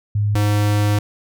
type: tone pair in turn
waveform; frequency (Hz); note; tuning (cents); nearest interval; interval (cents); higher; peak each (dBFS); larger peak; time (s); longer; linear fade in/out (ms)
sine / square; 103.83 / 103.83; G#2 / G#2; 0 / 0; unison; 0; neither; -15; neither; 0.15-0.35 / 0.35-0.99; second; 5
effects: none